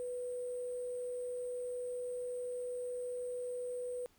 sine tone with sample-and-hold, 493.9 Hz, B4, in tune, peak -37 dBFS, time 0-4.06 s, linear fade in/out 0 ms, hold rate 8820 Hz, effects pink hiss -69 dBFS RMS until 4.18 s

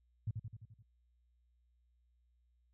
sine tone with echo, 109.1 Hz, A2, 14 cents flat, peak -33 dBFS, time 0.27-0.31 s, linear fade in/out 5 ms, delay 86 ms, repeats 6, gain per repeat -4 dB, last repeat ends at 0.826 s, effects added 60 Hz sine -70 dBFS peak until 2.73 s

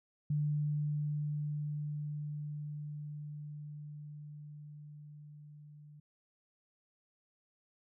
sine tone with level ramp, 148.5 Hz, D3, 20 cents sharp, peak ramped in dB -29 to -52 dBFS, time 0.3-6 s, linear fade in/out 5 ms, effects none

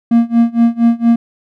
triangle tone with tremolo, 233.1 Hz, A#3, in tune, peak -3 dBFS, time 0.11-1.16 s, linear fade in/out 5 ms, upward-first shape sine, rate 4.3 Hz, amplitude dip 95%, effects none

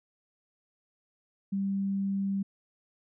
sine tone, 196.3 Hz, G3, 3 cents sharp, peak -27 dBFS, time 1.52-2.43 s, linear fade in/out 10 ms, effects none

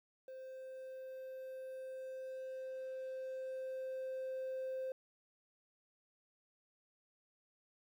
triangle tone with level ramp, 522 Hz, C5, 4 cents flat, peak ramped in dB -45 to -35 dBFS, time 0.28-4.92 s, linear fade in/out 2 ms, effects tanh soft clip ceiling -34 dBFS + 12-bit

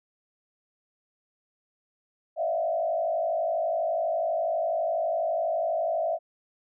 sine tone with frequency modulation, 658 Hz, E5, 3 cents flat, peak -24 dBFS, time 2.36-6.19 s, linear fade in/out 50 ms, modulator 52.1 Hz, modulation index 1.1, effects none

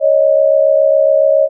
sine tone pair together, 554.4 / 621.6 Hz, C#5 / D#5, 0 / -2 cents, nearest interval major second, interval 198 cents, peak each -10 dBFS, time 0-1.49 s, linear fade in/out 50 ms, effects none

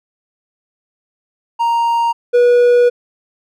triangle tone pair in turn, 932.3 / 485.5 Hz, A#5 / B4, 0 / -30 cents, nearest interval major seventh, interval 1130 cents, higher first, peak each -10 / -5 dBFS, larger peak second, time 1.59-2.13 / 2.33-2.9 s, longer second, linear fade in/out 20 ms, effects none

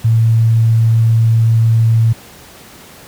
sine tone, 113.4 Hz, A#2, 47 cents flat, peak -7 dBFS, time 0.04-2.13 s, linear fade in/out 10 ms, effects pink hiss -38 dBFS RMS until 3.07 s + high-pass 60 Hz 12 dB/octave

